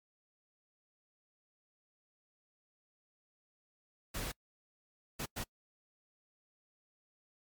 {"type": "noise bursts at uneven times", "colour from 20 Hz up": "pink", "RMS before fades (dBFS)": -39, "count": 3, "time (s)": [[4.14, 4.32], [5.19, 5.26], [5.36, 5.44]], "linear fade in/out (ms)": 10, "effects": ["noise-tail reverb RT60 0.1 s tail -26 dB re dry", "MP3 96 kbps"]}